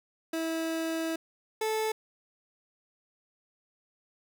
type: tone pair in turn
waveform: 30% pulse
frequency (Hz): 325.4 / 437.1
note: E4 / A4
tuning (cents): -22 / -11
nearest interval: perfect fourth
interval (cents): 511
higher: second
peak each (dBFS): -27 / -25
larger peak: second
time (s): 0.33-1.16 / 1.61-1.92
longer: first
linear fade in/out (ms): 5
effects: none